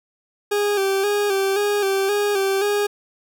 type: tone with vibrato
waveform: 40% pulse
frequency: 400 Hz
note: G4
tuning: 35 cents sharp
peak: -17 dBFS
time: 0.51-2.87 s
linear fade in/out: 10 ms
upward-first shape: square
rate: 1.9 Hz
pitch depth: 48 cents each way
effects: none